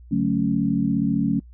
sine chord, D major seventh, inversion none, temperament equal with one note detuned, 143.31 / 185 / 220 / 277.2 Hz, D3 / F#3 / A3 / C#4, -42 / 0 / 0 / 0 cents, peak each -27 / -24 / -23 / -23 dBFS, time 0.11-1.4 s, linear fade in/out 10 ms, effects noise-tail reverb RT60 0.1 s tail -26 dB re dry + added 60 Hz sine -42 dBFS peak until 1.53 s

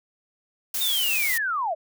blue noise, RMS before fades -27 dBFS, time 0.74-1.38 s, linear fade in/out 5 ms
sine linear sweep, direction down, 3729 to 587.3 Hz, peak -23 dBFS, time 0.8-1.75 s, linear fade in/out 20 ms
effects none

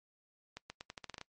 accelerating click train, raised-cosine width 0.2 ms, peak -26 dBFS, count 10, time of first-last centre 0.57-1.213 s, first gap 130 ms, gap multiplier 0.84, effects noise-tail reverb RT60 0.1 s tail -22 dB re dry + MP3 48 kbps

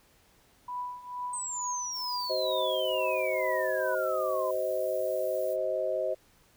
sine tone with tremolo, 987.8 Hz, B5, in tune, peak -31 dBFS, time 0.68-3.95 s, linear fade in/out 5 ms, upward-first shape triangle, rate 2.2 Hz, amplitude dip 85%
sine exponential sweep, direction down, 8372 to 1000 Hz, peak -33 dBFS, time 1.33-4.51 s, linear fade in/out 5 ms
violet noise, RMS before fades -48 dBFS, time 1.91-5.57 s, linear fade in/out 50 ms
sine chord, C diminished, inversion second, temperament just, 376.7 / 523.3 / 627.9 Hz, Gb4 / C5 / Eb5, +31 / 0 / +16 cents, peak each -36 / -31 / -30 dBFS, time 2.29-6.15 s, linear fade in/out 20 ms
effects pink hiss -63 dBFS RMS until 6.56 s

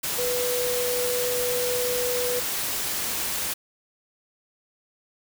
sine tone in noise, 493.1 Hz, B4, 3 cents flat, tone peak -25 dBFS, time 0.18-2.4 s, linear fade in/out 10 ms, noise white, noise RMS -28 dBFS, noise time 0.03-3.54 s, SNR 0 dB, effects none

